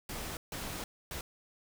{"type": "noise bursts at uneven times", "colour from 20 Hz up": "pink", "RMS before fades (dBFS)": -40, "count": 3, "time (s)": [[0.09, 0.37], [0.52, 0.84], [1.11, 1.21]], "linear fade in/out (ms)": 2, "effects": []}